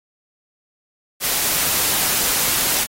white noise, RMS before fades -19 dBFS, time 1.2-2.87 s, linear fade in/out 50 ms, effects AAC 48 kbps

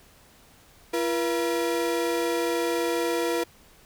35% pulse tone pair together, 340 / 480.8 Hz, F4 / B4, -46 / -46 cents, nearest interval tritone, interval 600 cents, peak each -25 dBFS, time 0.93-3.44 s, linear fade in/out 10 ms, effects pink hiss -55 dBFS RMS until 3.85 s

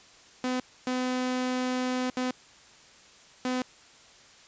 sawtooth tone bursts at uneven times, 253.4 Hz, B3, 45 cents sharp, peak -23 dBFS, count 4, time 0.44-0.6 / 0.87-2.1 / 2.17-2.31 / 3.45-3.62 s, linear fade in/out 2 ms, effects white hiss -54 dBFS RMS until 4.47 s + resampled to 16000 Hz

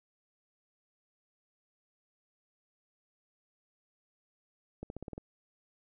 accelerating click train, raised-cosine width 2 ms, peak -27 dBFS, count 7, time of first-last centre 4.83-5.179 s, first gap 71 ms, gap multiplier 0.92, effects none

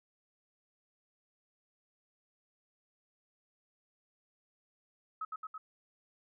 sine tone with echo, 1280 Hz, D#6, 49 cents sharp, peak -35 dBFS, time 5.21-5.25 s, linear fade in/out 5 ms, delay 110 ms, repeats 3, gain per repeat -2 dB, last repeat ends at 5.58 s, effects none

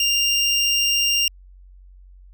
25% pulse tone, 2794 Hz, F7, in tune, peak -13 dBFS, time 0-1.28 s, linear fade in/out 2 ms, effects added 46 Hz sine -43 dBFS peak until 2.33 s

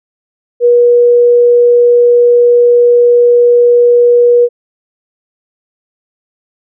sine tone, 481.6 Hz, B4, 44 cents flat, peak -3 dBFS, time 0.6-4.49 s, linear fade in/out 50 ms, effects none

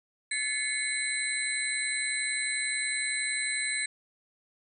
sine tone cluster, 1730 / 2071 / 2202 / 4024 / 8120 Hz, A6 / C7 / C#7 / B7 / B8, -30 / -18 / -12 / +32 / +47 cents, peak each -36 / -37 / -33 / -36 / -33 dBFS, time 0.31-3.86 s, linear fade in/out 5 ms, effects none

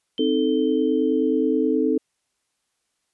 sine tone with exponential decay, 3100 Hz, G7, 20 cents flat, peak -29 dBFS, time 0.18-1.75 s, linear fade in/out 0 ms, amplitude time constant 340 ms
sine chord, A diminished, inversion first, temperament equal, 261.6 / 311.1 / 440 Hz, C4 / Eb4 / A4, 0 / 0 / 0 cents, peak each -22 dBFS, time 0.19-1.98 s, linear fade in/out 5 ms
effects white hiss -74 dBFS RMS until 3.13 s + resampled to 24000 Hz

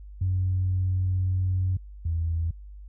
sine tone pair in turn, 92.6 / 82.5 Hz, F#2 / E2, +2 / +2 cents, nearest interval major second, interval 200 cents, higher first, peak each -21 / -23 dBFS, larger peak first, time 0.21-1.77 / 2.05-2.51 s, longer first, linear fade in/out 5 ms, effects tanh soft clip ceiling -17 dBFS + added 50 Hz sine -40 dBFS peak until 2.88 s

